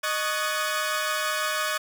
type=tone cluster; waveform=sawtooth; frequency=617 / 1114 / 1240 / 1482 / 1705 Hz; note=D#5 / C#6 / D#6 / F#6 / G#6; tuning=-15 / +8 / -6 / +2 / +45 cents; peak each=-28 dBFS; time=0.03-1.78 s; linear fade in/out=10 ms; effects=none